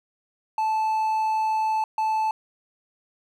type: tone bursts at uneven times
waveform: triangle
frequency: 874 Hz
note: A5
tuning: 12 cents flat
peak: -19 dBFS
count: 2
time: 0.58-1.84 / 1.98-2.31 s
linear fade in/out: 2 ms
effects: none